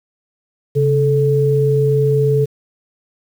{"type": "tone pair together", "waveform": "sine", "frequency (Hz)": [137, 435.8], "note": ["C#3", "A4"], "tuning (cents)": [-20, -17], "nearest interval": "octave + minor sixth", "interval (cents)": 2003, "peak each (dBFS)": -14, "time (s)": [0.75, 2.46], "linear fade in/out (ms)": 20, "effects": ["7-bit"]}